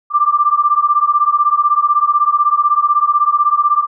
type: beating tone pair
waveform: sine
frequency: 1174.7 / 1190.7 Hz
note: D6 / D6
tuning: 0 / +23 cents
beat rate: 16 Hz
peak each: -13 dBFS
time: 0.1-3.87 s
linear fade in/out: 50 ms
effects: none